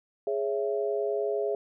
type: chord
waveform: sine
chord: C# minor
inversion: second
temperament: just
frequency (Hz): 415.8 / 554.4 / 665.2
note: G#4 / C#5 / E5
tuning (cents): +2 / 0 / +16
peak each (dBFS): -28 / -33 / -32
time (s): 0.27-1.55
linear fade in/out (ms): 2
effects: none